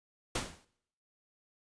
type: noise with exponential decay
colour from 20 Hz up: pink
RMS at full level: -30 dBFS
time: 0.35-0.65 s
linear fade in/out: 5 ms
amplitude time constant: 65 ms
effects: noise-tail reverb RT60 0.7 s tail -21 dB re dry + resampled to 22050 Hz